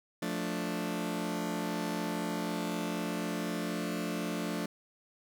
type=chord; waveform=sawtooth; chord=D minor; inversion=first; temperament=just; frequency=176.2 / 220.2 / 293.7 Hz; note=F3 / A3 / D4; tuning=+16 / +2 / 0 cents; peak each=-33 dBFS; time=0.22-4.66 s; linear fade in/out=5 ms; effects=none